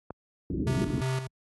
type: click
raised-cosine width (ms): 1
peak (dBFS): -22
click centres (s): 0.106
type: low-pass noise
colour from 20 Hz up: white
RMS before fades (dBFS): -29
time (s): 0.5-1.01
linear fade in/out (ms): 2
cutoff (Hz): 370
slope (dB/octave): 48
type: tone with tremolo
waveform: square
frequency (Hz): 130.81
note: C3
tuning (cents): 0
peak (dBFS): -27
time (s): 0.67-1.27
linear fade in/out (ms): 0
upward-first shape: square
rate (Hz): 2.9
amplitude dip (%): 60
effects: high-pass 60 Hz 12 dB/octave + AAC 32 kbps